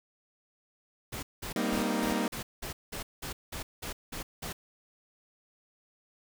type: noise bursts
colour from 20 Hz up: pink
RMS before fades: -38 dBFS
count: 12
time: 1.12-4.53 s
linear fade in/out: 10 ms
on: 110 ms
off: 190 ms
type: chord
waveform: sawtooth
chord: C minor seventh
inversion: second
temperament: equal with one note detuned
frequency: 196 / 233.1 / 256.2 / 311.1 Hz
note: G3 / Bb3 / C4 / Eb4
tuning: 0 / 0 / -36 / 0 cents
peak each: -30 / -28 / -32 / -30 dBFS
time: 1.56-2.28 s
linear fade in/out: 2 ms
effects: none